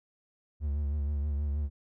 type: tone with vibrato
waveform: triangle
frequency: 72.6 Hz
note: D2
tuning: 19 cents flat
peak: -26 dBFS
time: 0.6-1.7 s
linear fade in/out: 50 ms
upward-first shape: triangle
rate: 6.3 Hz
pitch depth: 68 cents each way
effects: none